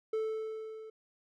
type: tone with level ramp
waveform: triangle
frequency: 439 Hz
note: A4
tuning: 4 cents flat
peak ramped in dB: -27 to -43 dBFS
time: 0.13-0.9 s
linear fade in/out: 5 ms
effects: none